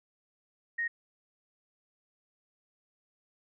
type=tone; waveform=sine; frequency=1864.7 Hz; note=A#6; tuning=in tune; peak=-29 dBFS; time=0.78-0.88 s; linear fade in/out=10 ms; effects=none